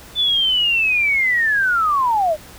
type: linear sweep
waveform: sine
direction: down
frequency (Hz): 3520 to 584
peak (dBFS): -14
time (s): 0.15-2.37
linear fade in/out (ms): 50
effects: added 60 Hz sine -47 dBFS peak until 2.58 s + pink hiss -41 dBFS RMS until 2.58 s